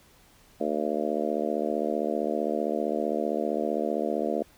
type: harmonic tone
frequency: 75.4 Hz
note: D2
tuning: 46 cents sharp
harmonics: 3 / 4 / 5 / 6 / 7 / 8 / 9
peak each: -33 / -33 / -33 / -33 / -33 / -33 / -33 dBFS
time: 0.6-4.43 s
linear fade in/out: 10 ms
effects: pink hiss -58 dBFS RMS until 4.57 s